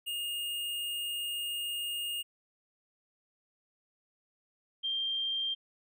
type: tone pair in turn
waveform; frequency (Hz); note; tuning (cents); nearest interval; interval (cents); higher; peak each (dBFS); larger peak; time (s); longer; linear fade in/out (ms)
square / sine; 2839 / 3178; F7 / G7; +28 / +23; major second; 195; second; -34 / -30; second; 0.06-2.23 / 4.83-5.55; first; 20
effects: none